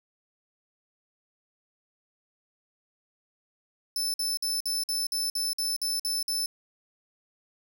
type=tone bursts; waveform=sawtooth; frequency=5274 Hz; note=E8; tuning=in tune; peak=-24 dBFS; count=11; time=3.96-6.46 s; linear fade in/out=2 ms; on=180 ms; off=52 ms; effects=none